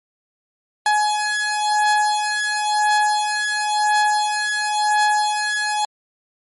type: beating tone pair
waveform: 30% pulse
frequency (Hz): 842 / 842.96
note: G#5 / G#5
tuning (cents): +24 / +26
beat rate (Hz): 0.96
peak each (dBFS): -17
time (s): 0.86-5.85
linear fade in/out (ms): 2
effects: MP3 48 kbps